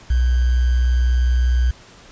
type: tone with sample-and-hold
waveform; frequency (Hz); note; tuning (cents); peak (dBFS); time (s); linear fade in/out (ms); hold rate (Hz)
sine; 61.74; B1; 0; -13; 0.1-1.71; 5; 1575
effects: pink hiss -45 dBFS RMS until 2.11 s + resampled to 16000 Hz